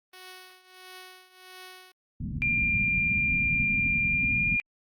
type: tone with tremolo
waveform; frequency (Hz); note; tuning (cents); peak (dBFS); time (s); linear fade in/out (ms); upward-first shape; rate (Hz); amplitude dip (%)
5% pulse; 370; F#4; 0; -31; 0.13-1.92; 5; triangle; 1.5; 85
type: low-pass noise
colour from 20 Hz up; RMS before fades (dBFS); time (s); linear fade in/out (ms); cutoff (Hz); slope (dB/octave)
white; -33; 2.2-4.57; 10; 240; 48
type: tone with pitch glide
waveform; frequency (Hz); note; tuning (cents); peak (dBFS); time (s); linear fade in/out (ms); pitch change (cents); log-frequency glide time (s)
sine; 2390 to 2409; D7 to D7; +30 to +43; -23; 2.42-4.6; 0; +13; 4.06-4.37
effects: Opus 32 kbps